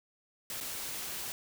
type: noise with dropouts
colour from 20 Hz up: white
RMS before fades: -39 dBFS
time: 0.5-1.32 s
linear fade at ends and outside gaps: 1 ms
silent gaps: 0.603-0.609 s
effects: none